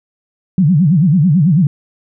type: tone with vibrato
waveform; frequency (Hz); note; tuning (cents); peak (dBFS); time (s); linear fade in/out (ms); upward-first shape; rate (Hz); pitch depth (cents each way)
sine; 164.81; E3; 0; -7; 0.58-1.67; 2; sine; 9.1; 280
effects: none